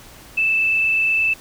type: tone with frequency modulation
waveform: sine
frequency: 2637 Hz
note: E7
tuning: in tune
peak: -15 dBFS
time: 0.37-1.34 s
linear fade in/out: 10 ms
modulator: 28.4 Hz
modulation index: 0.71
effects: pink hiss -43 dBFS RMS until 1.4 s